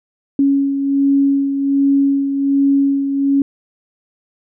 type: beating tone pair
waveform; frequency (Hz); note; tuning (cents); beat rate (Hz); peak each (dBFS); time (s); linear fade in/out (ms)
sine; 277.2 / 278.5; C#4 / C#4; 0 / +8; 1.3; -12 / -21; 0.39-3.42; 2
effects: none